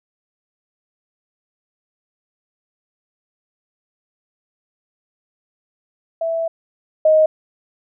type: tone pair in turn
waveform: sine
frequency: 659.3 / 625 Hz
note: E5 / D#5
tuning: 0 / +8 cents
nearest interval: minor second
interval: 92 cents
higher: first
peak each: -18 / -9 dBFS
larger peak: second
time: 6.21-6.48 / 7.05-7.26 s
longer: first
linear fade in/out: 5 ms
effects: none